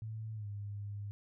sine tone with pitch glide, 110 to 102.04 Hz, A2 to G#2, 0 to -30 cents, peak -39 dBFS, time 0.02-1.11 s, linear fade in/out 0 ms, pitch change -130 cents, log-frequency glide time 0.34-0.47 s, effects none

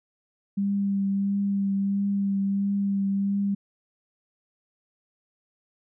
sine tone with vibrato, 198.3 Hz, G3, 20 cents sharp, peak -22 dBFS, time 0.57-3.55 s, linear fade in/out 10 ms, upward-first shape triangle, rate 1.5 Hz, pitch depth 19 cents each way, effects none

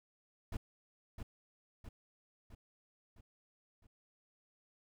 brown noise with echo, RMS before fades -38 dBFS, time 0.52-0.57 s, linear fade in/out 5 ms, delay 660 ms, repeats 5, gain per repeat -5 dB, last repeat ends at 3.87 s, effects none

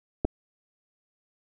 clicks, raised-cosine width 2 ms, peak -12 dBFS, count 2, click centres 0.248 / 0.251 s, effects none

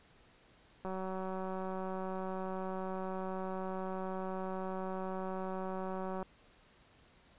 click train, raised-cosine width 1 ms, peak -27 dBFS, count 1012, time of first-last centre 0.85-6.228 s, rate 188 Hz, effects pink hiss -64 dBFS RMS until 7.38 s + resampled to 8000 Hz

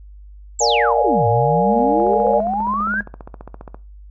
sine exponential two-way sweep, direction down then up, 7740 to 104.4 to 1660 Hz, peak -18 dBFS, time 0.59-3.01 s, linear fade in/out 5 ms, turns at 1.27 s
sine chord, Bb dominant seventh, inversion none, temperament equal with one note detuned, 466.2 / 587.3 / 711.9 / 830.6 Hz, Bb4 / D5 / F5 / Ab5, 0 / 0 / +33 / 0 cents, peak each -18 / -20 / -22 / -18 dBFS, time 0.6-2.41 s, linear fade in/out 20 ms
triangle tone with tremolo, 207.7 Hz, G#3, in tune, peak -22 dBFS, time 1.68-3.04 s, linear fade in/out 50 ms, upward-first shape sine, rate 10 Hz, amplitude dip 35%
click train, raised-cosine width 1 ms, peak -20 dBFS, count 27, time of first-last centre 2-3.745 s, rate 14.9 Hz
effects noise-tail reverb RT60 0.3 s tail -19 dB re dry + added 50 Hz sine -37 dBFS peak until 4.1 s

